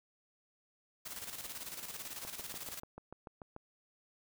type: noise with tremolo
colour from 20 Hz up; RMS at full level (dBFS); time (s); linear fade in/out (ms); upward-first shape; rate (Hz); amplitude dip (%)
white; -43; 1.05-2.8; 10; square; 18; 55
type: click train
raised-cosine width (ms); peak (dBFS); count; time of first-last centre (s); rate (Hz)
1; -33; 10; 2.25-3.564; 6.85
effects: none